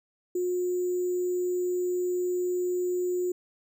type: tone with sample-and-hold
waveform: sine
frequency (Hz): 359.6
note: F#4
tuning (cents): -49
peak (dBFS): -25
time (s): 0.35-3.32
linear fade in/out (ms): 5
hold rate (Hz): 7350
effects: none